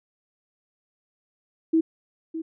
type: tone with echo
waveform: sine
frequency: 323.5 Hz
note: E4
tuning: 32 cents flat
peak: -16 dBFS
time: 1.73-1.81 s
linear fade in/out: 10 ms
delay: 610 ms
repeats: 1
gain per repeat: -12 dB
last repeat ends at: 2.42 s
effects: none